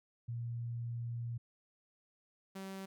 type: tone pair in turn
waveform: sine / sawtooth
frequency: 118 / 192.58 Hz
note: A#2 / G3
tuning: +22 / -30 cents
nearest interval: minor sixth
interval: 848 cents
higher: second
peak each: -37 / -39 dBFS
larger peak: first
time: 0.28-1.38 / 2.55-2.86 s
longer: first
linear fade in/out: 10 ms
effects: none